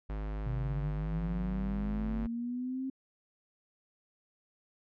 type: tone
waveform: square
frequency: 51.91 Hz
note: G#1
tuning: in tune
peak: -35 dBFS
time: 0.09-2.27 s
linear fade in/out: 10 ms
type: linear sweep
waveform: sine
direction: up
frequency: 123 to 267.3 Hz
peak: -33 dBFS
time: 0.46-2.9 s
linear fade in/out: 5 ms
effects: low-pass 2000 Hz 12 dB/octave